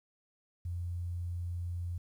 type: tone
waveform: sine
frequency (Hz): 87.31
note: F2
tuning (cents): 0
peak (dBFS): -34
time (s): 0.65-1.98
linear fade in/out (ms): 5
effects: 11-bit